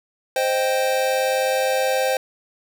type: chord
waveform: square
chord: C minor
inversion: none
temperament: equal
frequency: 523.3 / 622.3 / 784 Hz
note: C5 / Eb5 / G5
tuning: 0 / 0 / 0 cents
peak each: -21 / -27 / -25 dBFS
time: 0.36-2.17 s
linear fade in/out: 2 ms
effects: none